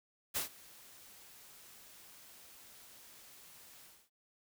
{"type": "noise with ADSR envelope", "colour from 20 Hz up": "white", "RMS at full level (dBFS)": -34, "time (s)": [0.34, 4.1], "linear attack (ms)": 25, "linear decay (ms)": 120, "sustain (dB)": -23, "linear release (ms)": 260, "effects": []}